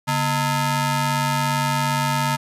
sawtooth ring-modulated tone, 381.8 Hz, G4, 46 cents flat, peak -12 dBFS, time 0.07-2.37 s, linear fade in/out 20 ms, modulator 524 Hz, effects resampled to 32000 Hz

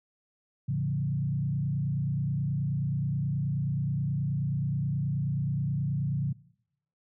sine tone with frequency modulation, 140 Hz, C#3, 18 cents sharp, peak -26 dBFS, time 0.68-6.33 s, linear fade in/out 10 ms, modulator 29.4 Hz, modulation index 1, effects noise-tail reverb RT60 0.8 s tail -22 dB re dry

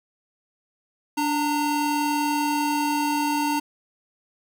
square tone pair together, 291.6 / 915.1 Hz, D4 / A#5, -12 / -32 cents, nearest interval octave + minor sixth, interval 1980 cents, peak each -25 dBFS, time 1.17-3.6 s, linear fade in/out 10 ms, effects none

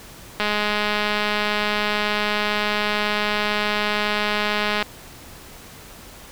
click train, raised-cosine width 0.3 ms, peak -6 dBFS, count 926, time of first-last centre 0.4-4.826 s, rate 209 Hz, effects pink hiss -42 dBFS RMS until 6.31 s

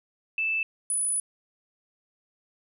sine tone pair in turn, 2637 / 9927 Hz, E7 / D#9, 0 / -5 cents, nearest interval octave + major seventh, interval 2295 cents, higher second, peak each -24 dBFS, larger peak neither, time 0.38-0.63 / 0.9-1.2 s, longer second, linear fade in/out 2 ms, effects none

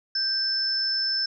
sine tone pair together, 1568 / 5274 Hz, G6 / E8, 0 / 0 cents, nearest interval octave + major sixth, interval 2100 cents, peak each -33 / -23 dBFS, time 0.15-1.26 s, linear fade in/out 5 ms, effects none

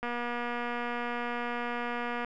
click train, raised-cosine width 0.5 ms, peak -20 dBFS, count 533, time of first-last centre 0.03-2.247 s, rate 240 Hz, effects none

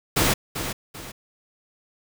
pink noise with echo, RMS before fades -20 dBFS, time 0.16-0.34 s, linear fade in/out 10 ms, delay 390 ms, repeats 2, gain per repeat -9 dB, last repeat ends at 1.12 s, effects none

